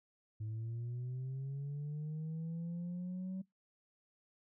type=linear sweep; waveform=sine; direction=up; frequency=106.8 to 190.2 Hz; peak=-36 dBFS; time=0.4-3.42 s; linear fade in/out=10 ms; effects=noise-tail reverb RT60 0.2 s tail -26 dB re dry + tanh soft clip ceiling -37 dBFS